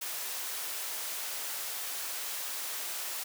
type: high-pass noise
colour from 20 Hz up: white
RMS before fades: -37 dBFS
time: 0.01-3.24 s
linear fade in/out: 10 ms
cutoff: 500 Hz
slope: 12 dB/octave
effects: none